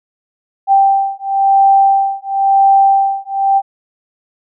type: beating tone pair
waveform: sine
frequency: 784 / 784.97 Hz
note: G5 / G5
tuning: 0 / +2 cents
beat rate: 0.97 Hz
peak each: -11 dBFS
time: 0.67-3.62 s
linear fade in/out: 50 ms
effects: none